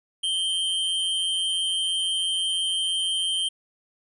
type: tone pair together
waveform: square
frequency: 2970 / 3147 Hz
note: F#7 / G7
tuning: +6 / +6 cents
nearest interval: minor second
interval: 100 cents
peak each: -33 / -24 dBFS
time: 0.23-3.49 s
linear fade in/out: 10 ms
effects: resampled to 24000 Hz